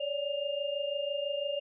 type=tone cluster; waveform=sine; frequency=559 / 585 / 2813 Hz; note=C#5 / D5 / F7; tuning=+14 / -7 / +12 cents; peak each=-34 / -34 / -38 dBFS; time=0-1.6 s; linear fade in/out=10 ms; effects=none